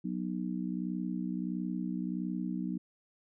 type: harmonic tone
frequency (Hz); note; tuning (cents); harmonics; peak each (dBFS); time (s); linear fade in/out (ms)
61.5; B1; -7; 3 / 4 / 5; -35 / -37 / -39; 0.04-2.78; 10
effects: none